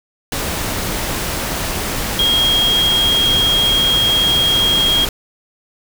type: tone in noise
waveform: sine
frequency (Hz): 3255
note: G#7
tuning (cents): -36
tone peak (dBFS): -12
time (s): 2.19-5.05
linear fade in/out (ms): 2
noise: pink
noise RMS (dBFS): -21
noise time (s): 0.32-5.09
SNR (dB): +6
effects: none